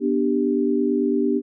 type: chord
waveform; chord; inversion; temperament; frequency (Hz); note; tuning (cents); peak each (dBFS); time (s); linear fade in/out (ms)
sine; G major; first; just; 245 / 294 / 392; B3 / D4 / G4; -14 / +2 / 0; -22; 0-1.42; 50
effects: none